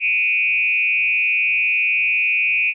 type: tone with frequency modulation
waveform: sine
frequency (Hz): 2462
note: D#7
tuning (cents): -19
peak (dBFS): -15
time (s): 0-2.74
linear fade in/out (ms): 50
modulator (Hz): 184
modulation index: 0.9
effects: none